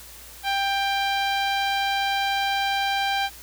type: tone with low-pass filter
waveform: sawtooth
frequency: 790 Hz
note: G5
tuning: 13 cents sharp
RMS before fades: -24 dBFS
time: 0.43-3.3 s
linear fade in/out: 50 ms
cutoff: 3800 Hz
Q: 1.8
effects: added 59 Hz sine -49 dBFS peak until 3.42 s + white hiss -44 dBFS RMS until 3.42 s